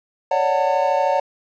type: chord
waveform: triangle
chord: D major seventh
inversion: third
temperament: equal with one note detuned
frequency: 554.4 / 587.3 / 740 / 900.6 Hz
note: C#5 / D5 / F#5 / A5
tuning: 0 / 0 / 0 / +40 cents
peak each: -19 / -21 / -20 / -19 dBFS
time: 0.31-1.2 s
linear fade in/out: 5 ms
effects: resampled to 16000 Hz + 8-bit